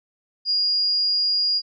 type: tone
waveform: sine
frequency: 4852 Hz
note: D#8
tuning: 44 cents flat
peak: -18 dBFS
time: 0.45-1.62 s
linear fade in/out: 50 ms
effects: none